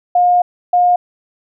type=tone pair in turn; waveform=sine; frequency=713 / 713 Hz; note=F5 / F5; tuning=+36 / +36 cents; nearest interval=unison; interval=0 cents; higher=neither; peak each=-8 dBFS; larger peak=neither; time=0.15-0.42 / 0.73-0.96 s; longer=first; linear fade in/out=5 ms; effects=none